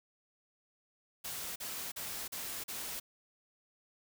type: noise bursts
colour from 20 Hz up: white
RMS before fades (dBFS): -41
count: 5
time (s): 1.24-3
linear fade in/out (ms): 10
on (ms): 320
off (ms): 40
effects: none